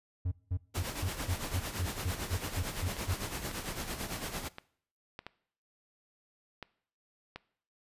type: tone bursts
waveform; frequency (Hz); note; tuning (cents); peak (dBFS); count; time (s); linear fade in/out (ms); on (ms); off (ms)
triangle; 90; F#2; -47; -27; 12; 0.25-3.144; 10; 67; 190
type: noise with tremolo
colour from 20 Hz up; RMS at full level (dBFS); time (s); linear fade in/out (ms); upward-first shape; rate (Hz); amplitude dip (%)
pink; -36; 0.74-4.49; 20; sine; 8.9; 60
type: clicks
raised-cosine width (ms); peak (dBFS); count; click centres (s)
0.3; -25; 7; 2.967 / 3.513 / 4.584 / 5.191 / 5.266 / 6.627 / 7.36
effects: noise-tail reverb RT60 0.6 s tail -20 dB re dry + resampled to 32000 Hz